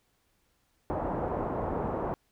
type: low-pass noise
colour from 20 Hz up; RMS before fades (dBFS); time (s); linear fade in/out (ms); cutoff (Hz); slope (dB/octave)
white; -32; 0.9-2.14; 0; 900; 24
effects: pink hiss -72 dBFS RMS until 2.31 s